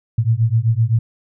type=beating tone pair; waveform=sine; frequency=110 / 117.8 Hz; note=A2 / A#2; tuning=0 / +19 cents; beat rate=7.8 Hz; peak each=-16 dBFS; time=0.18-0.99 s; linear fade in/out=5 ms; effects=none